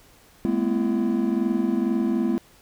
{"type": "tone cluster", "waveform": "triangle", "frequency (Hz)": [208.7, 230.4, 253, 336.1], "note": ["G#3", "A#3", "B3", "E4"], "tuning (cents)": [9, -20, 42, 34], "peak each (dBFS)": -24, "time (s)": [0.45, 2.38], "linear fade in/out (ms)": 0, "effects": ["pink hiss -54 dBFS RMS until 2.61 s"]}